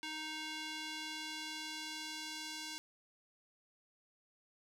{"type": "tone with band-pass filter sweep", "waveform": "square", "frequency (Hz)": 311.1, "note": "D#4", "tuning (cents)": 0, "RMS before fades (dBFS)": -44, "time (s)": [0.03, 2.78], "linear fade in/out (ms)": 0, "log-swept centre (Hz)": [3100, 4900], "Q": 1.1, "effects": []}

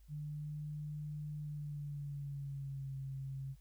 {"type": "tone with pitch glide", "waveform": "sine", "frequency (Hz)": [149.9, 135.1], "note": ["D3", "C#3"], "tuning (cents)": [36, -44], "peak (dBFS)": -40, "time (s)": [0.08, 3.56], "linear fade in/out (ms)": 50, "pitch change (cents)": -180, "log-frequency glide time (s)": [1.4, 2.95], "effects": ["added 50 Hz sine -58 dBFS peak until 3.6 s", "white hiss -75 dBFS RMS until 3.6 s"]}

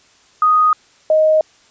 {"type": "tone pair in turn", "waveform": "sine", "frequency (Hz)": [1244.5, 624.4], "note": ["D#6", "D#5"], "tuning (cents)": [0, 6], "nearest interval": "octave", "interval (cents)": 1194, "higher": "first", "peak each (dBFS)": -9, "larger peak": "neither", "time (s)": [[0.42, 0.73], [1.1, 1.41]], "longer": "neither", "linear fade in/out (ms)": 2, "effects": ["white hiss -51 dBFS RMS until 1.7 s", "resampled to 16000 Hz"]}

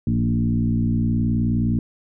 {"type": "tone with frequency modulation", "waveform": "sine", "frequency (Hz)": 164.81, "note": "E3", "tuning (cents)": 0, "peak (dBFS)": -17, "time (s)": [0.07, 1.79], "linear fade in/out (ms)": 2, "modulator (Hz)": 59.4, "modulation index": 1.7, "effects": []}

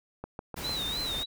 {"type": "click train", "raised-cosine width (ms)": 1, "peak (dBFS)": -23, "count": 4, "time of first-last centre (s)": [0.24, 0.694], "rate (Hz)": 6.61}
{"type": "noise", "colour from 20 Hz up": "pink", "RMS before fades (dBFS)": -38, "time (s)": [0.56, 1.24], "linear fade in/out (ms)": 20}
{"type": "tone with vibrato", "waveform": "sine", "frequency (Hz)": 3845, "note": "B7", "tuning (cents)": -47, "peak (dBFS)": -31, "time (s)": [0.63, 1.26], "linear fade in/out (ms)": 20, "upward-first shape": "sine", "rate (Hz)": 3.3, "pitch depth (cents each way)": 110}
{"effects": []}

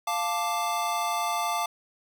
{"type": "chord", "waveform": "square", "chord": "D minor", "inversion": "first", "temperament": "equal", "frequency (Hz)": [698.5, 880, 1174.7], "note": ["F5", "A5", "D6"], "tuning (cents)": [0, 0, 0], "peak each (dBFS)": -31, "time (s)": [0.07, 1.66], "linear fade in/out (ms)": 5, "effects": []}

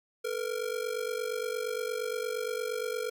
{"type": "ring-modulated tone", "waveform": "square", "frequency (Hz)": 466.2, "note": "A#4", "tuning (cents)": 0, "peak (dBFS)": -29, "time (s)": [0.24, 3.1], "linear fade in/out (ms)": 10, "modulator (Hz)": 24.3, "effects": ["11-bit"]}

